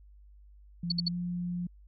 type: tone with pitch glide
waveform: sine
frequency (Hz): 172.2 to 176.33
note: F3 to F3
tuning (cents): -24 to +17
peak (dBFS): -31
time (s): 0.83-1.67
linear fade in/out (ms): 5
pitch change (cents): +41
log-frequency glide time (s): 1.09-1.15
type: tone bursts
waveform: sine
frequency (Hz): 4431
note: C#8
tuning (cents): -2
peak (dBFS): -25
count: 3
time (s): 0.9-1.084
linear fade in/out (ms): 5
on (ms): 20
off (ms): 62
effects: added 50 Hz sine -52 dBFS peak until 1.87 s